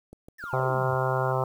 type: click train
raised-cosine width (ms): 2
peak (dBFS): -31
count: 5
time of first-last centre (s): 0.13-0.749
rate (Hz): 6.46
type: exponential sweep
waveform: triangle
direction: down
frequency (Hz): 1900 to 80.5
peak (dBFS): -37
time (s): 0.38-0.96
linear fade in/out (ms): 20
type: tone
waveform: sine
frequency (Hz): 1407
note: F6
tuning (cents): +12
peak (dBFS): -35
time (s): 0.42-1.33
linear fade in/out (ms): 20
type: harmonic tone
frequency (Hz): 130.2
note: C3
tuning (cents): -8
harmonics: 1 / 3 / 4 / 5 / 6 / 7 / 8 / 9 / 10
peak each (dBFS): -28 / -32 / -31 / -32 / -33 / -34 / -33 / -38 / -36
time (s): 0.53-1.44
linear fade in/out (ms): 2
effects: 9-bit